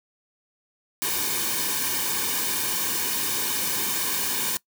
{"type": "noise with comb filter", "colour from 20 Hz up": "white", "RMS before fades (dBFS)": -26, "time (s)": [1.02, 4.57], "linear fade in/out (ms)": 0, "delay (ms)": 1.5, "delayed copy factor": -0.75, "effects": ["noise-tail reverb RT60 0.1 s tail -22 dB re dry"]}